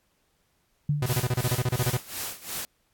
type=tone with exponential decay; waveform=sine; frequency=146.83 Hz; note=D3; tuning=in tune; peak=-19 dBFS; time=0.89-1.35 s; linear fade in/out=5 ms; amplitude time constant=100 ms
type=tone bursts; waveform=45% pulse; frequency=124.4 Hz; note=B2; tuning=13 cents sharp; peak=-22 dBFS; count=14; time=1.02-1.971 s; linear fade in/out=5 ms; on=41 ms; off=29 ms
type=noise with tremolo; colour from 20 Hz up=white; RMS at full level=-32 dBFS; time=1.06-2.65 s; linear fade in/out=0 ms; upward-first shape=sine; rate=2.8 Hz; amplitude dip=85%
effects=pink hiss -70 dBFS RMS until 2.93 s + AAC 64 kbps